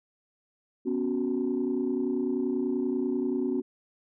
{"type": "chord", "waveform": "sine", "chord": "B suspended second", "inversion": "none", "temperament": "equal", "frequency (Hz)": [246.9, 277.2, 370], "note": ["B3", "C#4", "F#4"], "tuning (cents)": [0, 0, 0], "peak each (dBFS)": -29, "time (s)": [0.85, 3.62], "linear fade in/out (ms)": 20, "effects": ["tanh soft clip ceiling -19 dBFS"]}